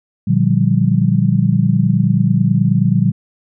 sine chord, G minor seventh, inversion first, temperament just, 117.6 / 147 / 176.4 / 196 Hz, Bb2 / D3 / F3 / G3, +16 / +2 / +18 / 0 cents, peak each -16 dBFS, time 0.27-3.12 s, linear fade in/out 10 ms, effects none

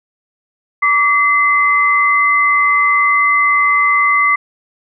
sine tone pair together, 1150 / 2049 Hz, D6 / C7, -37 / -37 cents, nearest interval minor seventh, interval 1000 cents, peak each -12 dBFS, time 0.82-4.36 s, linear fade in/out 10 ms, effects none

